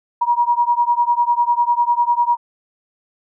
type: beating tone pair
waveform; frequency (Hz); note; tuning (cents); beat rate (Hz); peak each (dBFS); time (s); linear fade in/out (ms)
sine; 951 / 961; A#5 / B5; +34 / -48; 10; -16 / -17; 0.21-2.37; 10
effects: none